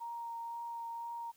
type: tone with vibrato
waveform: sine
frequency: 932 Hz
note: A#5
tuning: 1 cent flat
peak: -39 dBFS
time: 0-1.32 s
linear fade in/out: 20 ms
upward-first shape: triangle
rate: 2 Hz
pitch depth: 12 cents each way
effects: white hiss -68 dBFS RMS until 1.36 s